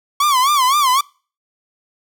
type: tone with vibrato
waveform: 45% pulse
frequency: 1096 Hz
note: C#6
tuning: 20 cents flat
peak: -12 dBFS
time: 0.2-1.01 s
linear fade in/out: 5 ms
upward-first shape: sine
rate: 3.9 Hz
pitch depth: 160 cents each way
effects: noise-tail reverb RT60 0.4 s tail -26 dB re dry